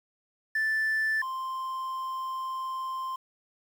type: tone pair in turn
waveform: triangle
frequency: 1760 / 1046.5 Hz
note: A6 / C6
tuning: 0 / 0 cents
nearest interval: major sixth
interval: 900 cents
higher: first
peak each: -22 / -29 dBFS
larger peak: first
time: 0.55-1.22 / 1.22-3.16 s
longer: second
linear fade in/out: 5 ms
effects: tanh soft clip ceiling -19 dBFS + 9-bit